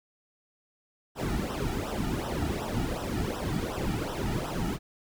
brown noise with flanger, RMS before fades -31 dBFS, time 1.15-4.79 s, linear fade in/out 50 ms, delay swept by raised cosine 0.44 to 1.94 ms, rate 2.7 Hz, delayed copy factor -0.9, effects none

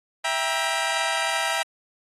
15% pulse chord, E diminished, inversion none, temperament just, 659.3 / 791.1 / 949.3 Hz, E5 / G5 / Bb5, 0 / +16 / +31 cents, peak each -21 dBFS, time 0.24-1.63 s, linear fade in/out 10 ms, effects low-pass 10000 Hz 12 dB/octave + AAC 32 kbps

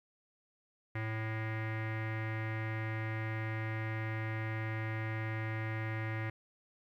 square tone with low-pass filter, 110.2 Hz, A2, 3 cents sharp, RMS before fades -37 dBFS, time 0.95-6.3 s, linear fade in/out 5 ms, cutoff 2000 Hz, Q 5.5, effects 12-bit

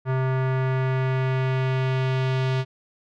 square tone with low-pass filter sweep, 130.81 Hz, C3, in tune, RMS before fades -23 dBFS, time 0.05-2.65 s, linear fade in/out 50 ms, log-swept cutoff 1500 to 3700 Hz, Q 1.3, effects none

